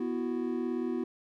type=chord; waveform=triangle; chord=B suspended fourth; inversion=none; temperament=equal with one note detuned; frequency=246.9 / 332.3 / 370 Hz; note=B3 / E4 / F#4; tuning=0 / +14 / 0 cents; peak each=-31 / -33 / -33 dBFS; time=0-1.04 s; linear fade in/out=5 ms; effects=none